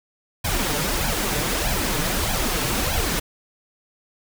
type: noise with flanger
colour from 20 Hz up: pink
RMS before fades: -23 dBFS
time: 0.44-3.2 s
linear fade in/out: 10 ms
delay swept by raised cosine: 1.2 to 6.8 ms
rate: 1.6 Hz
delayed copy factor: +0.8
effects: none